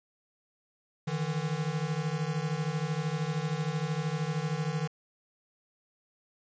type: beating tone pair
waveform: square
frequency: 149.3 / 162.3 Hz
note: D3 / E3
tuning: +29 / -27 cents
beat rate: 13 Hz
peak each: -33 / -33 dBFS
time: 1.07-4.88 s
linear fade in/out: 10 ms
effects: resampled to 16000 Hz + 10-bit